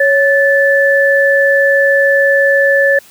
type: tone pair together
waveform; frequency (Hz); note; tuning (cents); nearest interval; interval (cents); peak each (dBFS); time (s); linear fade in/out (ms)
sine; 554.4 / 1746.9; C#5 / A6; 0 / -13; octave + minor sixth; 1987; -10; 0-2.99; 5
effects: white hiss -42 dBFS RMS until 3.1 s